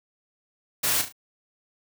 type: noise with echo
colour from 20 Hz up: white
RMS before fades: -24 dBFS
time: 0.83-1.02 s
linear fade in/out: 10 ms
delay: 35 ms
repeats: 3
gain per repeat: -8 dB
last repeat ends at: 1.125 s
effects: none